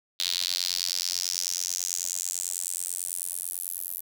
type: tone with high-pass filter sweep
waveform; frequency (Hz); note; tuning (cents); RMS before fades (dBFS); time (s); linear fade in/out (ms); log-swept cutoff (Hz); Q
square; 44.57; F1; +36; -31; 0.19-4.01; 10; 3900 to 12000; 3.7
effects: none